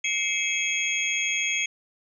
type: tone cluster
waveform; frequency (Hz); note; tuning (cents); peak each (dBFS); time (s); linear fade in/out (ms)
sine; 2116 / 2283 / 2570 / 3287 / 6580; C7 / D7 / E7 / G#7 / G#8; +19 / -50 / -45 / -19 / -17; -30; 0.04-1.66; 5
effects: none